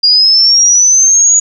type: linear sweep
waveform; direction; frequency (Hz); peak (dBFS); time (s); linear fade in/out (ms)
sine; up; 4800 to 6820; -4; 0.03-1.4; 10
effects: none